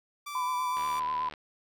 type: tone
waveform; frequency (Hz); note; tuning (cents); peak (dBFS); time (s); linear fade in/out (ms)
sawtooth; 1167; D6; -11; -33; 0.26-1; 10
type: tone with vibrato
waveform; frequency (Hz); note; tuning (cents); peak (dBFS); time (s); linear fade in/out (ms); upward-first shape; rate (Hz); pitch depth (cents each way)
sine; 1004; B5; +28; -28; 0.35-1.29; 2; sine; 8.2; 31
type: click train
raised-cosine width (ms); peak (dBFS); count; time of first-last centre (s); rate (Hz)
0.3; -26; 44; 0.77-1.338; 75.7
effects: none